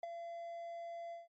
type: tone with ADSR envelope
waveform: triangle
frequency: 680 Hz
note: F5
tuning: 46 cents flat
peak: -34 dBFS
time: 0.03-1.28 s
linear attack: 3 ms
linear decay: 18 ms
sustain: -7 dB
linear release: 160 ms
effects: MP3 32 kbps